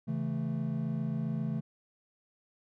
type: chord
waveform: triangle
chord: A major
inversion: first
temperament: just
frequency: 137.5 / 165 / 220 Hz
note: C#3 / E3 / A3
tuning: -14 / +2 / 0 cents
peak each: -33 dBFS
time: 0.07-1.61 s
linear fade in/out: 20 ms
effects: none